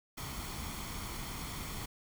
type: noise with comb filter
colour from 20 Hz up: pink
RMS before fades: -41 dBFS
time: 0.17-1.86 s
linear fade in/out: 10 ms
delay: 0.91 ms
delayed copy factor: +0.5
effects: none